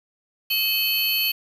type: tone cluster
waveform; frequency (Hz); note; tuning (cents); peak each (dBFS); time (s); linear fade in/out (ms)
sine; 2582 / 3064 / 4409 / 11810; E7 / G7 / C#8 / F#9; -37 / -40 / -10 / -4; -24; 0.5-1.32; 10
effects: tanh soft clip ceiling -14 dBFS + 7-bit